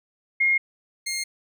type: tone pair in turn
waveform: sine / 15% pulse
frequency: 2140 / 2128 Hz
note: C7 / C7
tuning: +38 / +29 cents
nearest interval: unison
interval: 9 cents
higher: first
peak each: -17 / -20 dBFS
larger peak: first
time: 0.4-0.58 / 1.06-1.24 s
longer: neither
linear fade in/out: 10 ms
effects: none